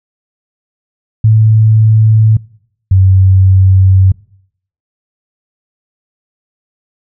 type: tone pair in turn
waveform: sine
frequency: 109.6 / 94.86 Hz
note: A2 / F#2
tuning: -6 / +44 cents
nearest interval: minor third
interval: 250 cents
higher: first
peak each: -3 dBFS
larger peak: neither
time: 1.24-2.37 / 2.91-4.12 s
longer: second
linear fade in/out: 5 ms
effects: noise-tail reverb RT60 0.7 s tail -24 dB re dry

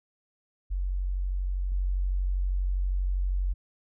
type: tone with level steps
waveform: sine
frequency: 46.25 Hz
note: F#1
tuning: in tune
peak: -26 / -24 dBFS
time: 0.7-3.54 s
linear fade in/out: 20 ms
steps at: 1.72 s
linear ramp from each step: 2 ms
effects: none

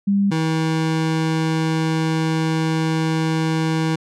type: tone pair in turn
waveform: sine / 25% pulse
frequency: 199.5 / 160 Hz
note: G3 / D#3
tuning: +31 / +49 cents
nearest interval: major third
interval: 382 cents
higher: first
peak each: -14 dBFS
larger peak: neither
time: 0.07-0.31 / 0.31-3.96 s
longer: second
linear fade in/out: 10 ms
effects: low-pass 7000 Hz 12 dB/octave

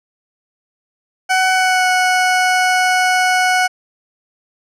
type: tone with pitch glide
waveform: 20% pulse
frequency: 749 to 737 Hz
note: F#5 to F#5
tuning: +21 to -7 cents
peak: -7 dBFS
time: 1.29-3.68 s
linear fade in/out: 20 ms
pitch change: -28 cents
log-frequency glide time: 1.52-1.87 s
effects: low-pass 9000 Hz 12 dB/octave

